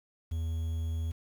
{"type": "tone with quantisation", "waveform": "triangle", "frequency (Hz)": 81.4, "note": "E2", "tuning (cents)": -21, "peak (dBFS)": -28, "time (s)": [0.31, 1.12], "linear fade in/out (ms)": 10, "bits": 9, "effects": []}